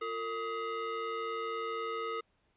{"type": "ring-modulated tone", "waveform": "square", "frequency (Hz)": 404, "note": "G#4", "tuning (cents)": -48, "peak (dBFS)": -32, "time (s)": [0.01, 2.21], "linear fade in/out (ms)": 10, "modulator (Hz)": 858, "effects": ["pink hiss -74 dBFS RMS until 2.56 s", "resampled to 8000 Hz"]}